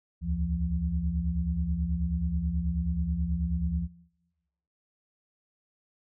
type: tone cluster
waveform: sine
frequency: 68.4 / 77.7 / 171.5 Hz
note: C#2 / D#2 / F3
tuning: -23 / -2 / -31 cents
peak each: -31 dBFS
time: 0.21-3.88 s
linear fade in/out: 50 ms
effects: noise-tail reverb RT60 1.0 s tail -19 dB re dry